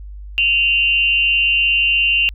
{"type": "tone with amplitude modulation", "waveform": "sine", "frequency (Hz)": 2773, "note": "F7", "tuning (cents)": -13, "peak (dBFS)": -9, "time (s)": [0.38, 2.29], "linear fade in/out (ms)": 0, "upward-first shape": "sine", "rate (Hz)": 243, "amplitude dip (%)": 70, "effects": ["added 50 Hz sine -30 dBFS peak until 2.34 s"]}